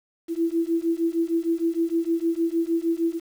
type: beating tone pair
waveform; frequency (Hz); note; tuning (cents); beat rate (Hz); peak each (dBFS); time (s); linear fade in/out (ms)
sine; 329.6 / 336.1; E4 / E4; 0 / +34; 6.5; -24; 0.28-3.2; 50
effects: 8-bit